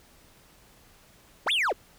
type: linear two-way sweep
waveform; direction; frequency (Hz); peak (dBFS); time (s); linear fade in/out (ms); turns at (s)
triangle; up then down; 122.3 to 3649 to 277.5; -21; 1.46-1.73; 10; 1.52
effects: pink hiss -57 dBFS RMS until 1.98 s